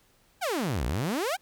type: exponential two-way sweep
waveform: sawtooth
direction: down then up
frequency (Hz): 830.6 to 55 to 830.6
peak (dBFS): -23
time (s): 0.41-1.37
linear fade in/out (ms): 20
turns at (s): 0.85
effects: pink hiss -64 dBFS RMS until 1.41 s